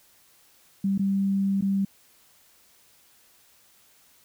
sine tone with dropouts, 196 Hz, G3, in tune, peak -21 dBFS, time 0.84-1.85 s, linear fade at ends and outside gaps 5 ms, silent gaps 0.979-0.993 / 1.611-1.622 s, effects white hiss -59 dBFS RMS until 4.24 s

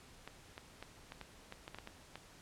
clicks, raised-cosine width 0.3 ms, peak -30 dBFS, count 11, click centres 0.276 / 0.579 / 0.826 / 1.121 / 1.213 / 1.524 / 1.679 / 1.746 / 1.786 / 1.874 / 2.156 s, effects pink hiss -59 dBFS RMS until 2.41 s + low-pass 10000 Hz 12 dB/octave

